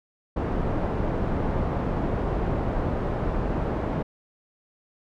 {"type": "low-pass noise", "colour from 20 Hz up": "pink", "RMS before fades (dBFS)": -26, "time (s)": [0.36, 4.03], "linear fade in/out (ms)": 10, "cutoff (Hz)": 840, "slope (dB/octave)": 12, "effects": []}